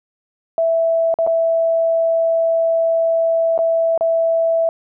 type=tone with dropouts; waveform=sine; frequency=659.3 Hz; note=E5; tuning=in tune; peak=-13 dBFS; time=0.58-4.69 s; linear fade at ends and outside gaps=1 ms; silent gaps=1.141-1.187 / 1.266-1.273 / 3.578-3.589 / 3.977-4.009 s; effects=none